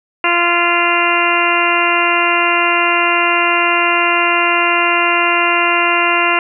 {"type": "harmonic tone", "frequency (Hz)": 345.8, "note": "F4", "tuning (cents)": -17, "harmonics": [1, 2, 3, 4, 5, 6, 7, 8], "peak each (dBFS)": [-21, -20, -17, -19, -23, -19, -21, -17], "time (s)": [0.24, 6.39], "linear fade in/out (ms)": 2, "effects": []}